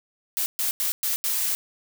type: noise bursts at uneven times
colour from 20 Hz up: blue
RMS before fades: -25 dBFS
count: 5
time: 0.37-0.46 / 0.59-0.71 / 0.8-0.92 / 1.03-1.16 / 1.24-1.55 s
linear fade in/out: 0 ms
effects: none